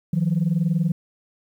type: tone pair together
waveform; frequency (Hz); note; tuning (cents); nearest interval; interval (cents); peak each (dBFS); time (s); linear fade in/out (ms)
sine; 158.24 / 178.7; D#3 / F3; +30 / +40; major second; 210; -20; 0.13-0.92; 5
effects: tanh soft clip ceiling -13 dBFS + 9-bit